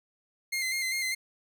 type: tone with vibrato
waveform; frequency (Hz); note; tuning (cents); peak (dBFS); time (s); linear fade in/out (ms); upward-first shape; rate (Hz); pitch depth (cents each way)
sawtooth; 2093; C7; 0; -25; 0.52-1.15; 10; square; 5; 30
effects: none